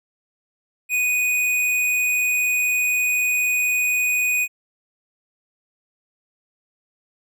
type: tone with hard clipping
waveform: sine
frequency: 2483 Hz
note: D#7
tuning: 4 cents flat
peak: -19 dBFS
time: 0.89-4.48 s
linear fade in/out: 50 ms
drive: 15 dB
effects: none